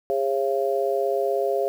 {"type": "harmonic tone", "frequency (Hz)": 136.2, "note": "C#3", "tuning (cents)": -30, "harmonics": [3, 4, 5], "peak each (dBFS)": [-24, -25, -26], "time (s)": [0.1, 1.68], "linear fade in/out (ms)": 0, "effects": ["8-bit"]}